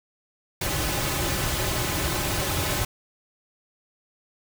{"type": "noise with comb filter", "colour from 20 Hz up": "pink", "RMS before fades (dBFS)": -26, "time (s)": [0.61, 2.85], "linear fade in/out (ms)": 5, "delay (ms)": 4.3, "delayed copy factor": -0.6, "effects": []}